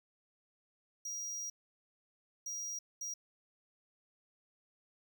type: tone bursts at uneven times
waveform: square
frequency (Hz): 5730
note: F8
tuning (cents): +44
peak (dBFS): -39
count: 3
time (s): 1.05-1.5 / 2.46-2.79 / 3.01-3.14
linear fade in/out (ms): 5
effects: none